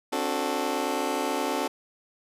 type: chord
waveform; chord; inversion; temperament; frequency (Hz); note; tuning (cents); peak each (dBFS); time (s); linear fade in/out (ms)
20% pulse; D dominant seventh; third; just; 264.3 / 293.7 / 367.1 / 440.5; C4 / D4 / F#4 / A4; +18 / 0 / -14 / +2; -27; 0.12-1.68; 10
effects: resampled to 32000 Hz